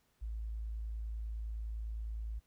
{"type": "tone", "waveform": "sine", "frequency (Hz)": 54.9, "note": "A1", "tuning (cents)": -3, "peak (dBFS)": -37, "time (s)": [0.21, 2.4], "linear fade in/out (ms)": 20, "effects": ["pink hiss -75 dBFS RMS until 2.46 s"]}